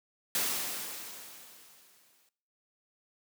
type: noise with exponential decay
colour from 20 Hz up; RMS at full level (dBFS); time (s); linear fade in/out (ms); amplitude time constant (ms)
white; -29; 0.35-2.29; 1; 420
effects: noise-tail reverb RT60 0.6 s tail -20 dB re dry + high-pass 150 Hz 12 dB/octave